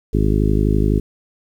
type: harmonic tone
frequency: 51.91 Hz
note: G#1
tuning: in tune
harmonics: 1 / 2 / 3 / 4 / 5 / 6 / 7 / 8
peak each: -17 / -20 / -22 / -23 / -24 / -25 / -25 / -26 dBFS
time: 0.13-1 s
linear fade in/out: 10 ms
effects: 8-bit